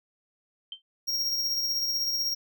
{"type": "tone with exponential decay", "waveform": "sine", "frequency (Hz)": 3125, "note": "G7", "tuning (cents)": -6, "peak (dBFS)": -31, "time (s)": [0.72, 0.82], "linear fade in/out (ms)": 2, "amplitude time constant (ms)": 20}
{"type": "tone with tremolo", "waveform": "square", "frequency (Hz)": 5588, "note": "F8", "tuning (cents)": 0, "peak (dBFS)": -25, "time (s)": [1.07, 2.35], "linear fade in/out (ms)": 20, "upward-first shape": "sine", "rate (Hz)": 16, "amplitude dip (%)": 35}
{"effects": []}